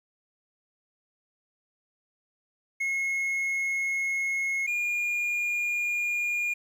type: tone pair in turn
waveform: triangle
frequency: 2169 / 2423 Hz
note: C#7 / D#7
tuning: -38 / -47 cents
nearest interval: major second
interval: 191 cents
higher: second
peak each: -24 dBFS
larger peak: neither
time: 2.8-4.67 / 4.67-6.54 s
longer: neither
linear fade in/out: 10 ms
effects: 10-bit